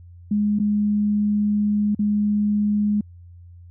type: tone with dropouts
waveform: sine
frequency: 207.9 Hz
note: G#3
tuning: 2 cents sharp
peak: -17 dBFS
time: 0.31-3.01 s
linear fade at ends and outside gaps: 5 ms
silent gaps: 0.589-0.598 / 1.949-1.991 s
effects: added 87 Hz sine -41 dBFS peak until 3.7 s